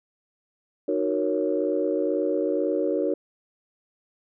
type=chord; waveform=sine; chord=D# minor seventh; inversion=none; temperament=equal with one note detuned; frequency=307.9 / 370 / 466.2 / 554.4 Hz; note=D#4 / F#4 / A#4 / C#5; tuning=-18 / 0 / 0 / 0 cents; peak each=-27 dBFS; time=0.88-3.14 s; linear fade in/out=5 ms; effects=tanh soft clip ceiling -11 dBFS